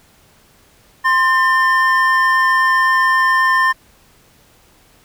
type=tone pair together; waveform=triangle; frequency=1046 / 1798.1 Hz; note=C6 / A6; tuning=-1 / +37 cents; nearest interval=major sixth; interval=938 cents; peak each=-12 dBFS; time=1.04-3.73 s; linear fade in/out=20 ms; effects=pink hiss -51 dBFS RMS until 5.04 s